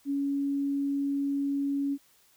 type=tone; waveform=sine; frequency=280 Hz; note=C#4; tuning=18 cents sharp; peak=-26 dBFS; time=0.05-1.98 s; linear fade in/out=50 ms; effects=white hiss -63 dBFS RMS until 2.36 s